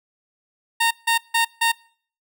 15% pulse tone bursts, 920 Hz, A#5, 23 cents flat, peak -10 dBFS, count 4, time 0.8-1.72 s, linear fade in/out 10 ms, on 110 ms, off 160 ms, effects noise-tail reverb RT60 0.5 s tail -24 dB re dry

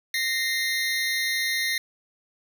25% pulse tone pair together, 1854 / 2085 Hz, A#6 / C7, -10 / -7 cents, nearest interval major second, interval 203 cents, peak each -23 dBFS, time 0.14-1.78 s, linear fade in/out 2 ms, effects none

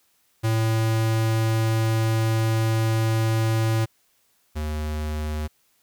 square tone pair in turn, 111.8 / 76.26 Hz, A2 / D#2, +28 / -34 cents, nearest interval perfect fifth, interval 662 cents, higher first, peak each -20 / -26 dBFS, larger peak first, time 0.43-3.86 / 4.55-5.48 s, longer first, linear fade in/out 20 ms, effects white hiss -65 dBFS RMS until 5.82 s

